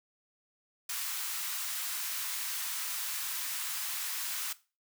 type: high-pass noise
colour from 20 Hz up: white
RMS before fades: -36 dBFS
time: 0.89-4.53 s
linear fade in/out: 5 ms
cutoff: 980 Hz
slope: 24 dB/octave
effects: noise-tail reverb RT60 0.3 s tail -17 dB re dry